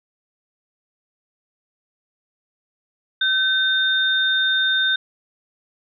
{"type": "tone pair together", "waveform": "sine", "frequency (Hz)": [1535, 3640], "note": ["G6", "A#7"], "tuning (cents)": [-37, -42], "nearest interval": "octave + minor third", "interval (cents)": 1495, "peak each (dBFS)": -19, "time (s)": [3.21, 4.96], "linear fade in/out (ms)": 5, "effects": []}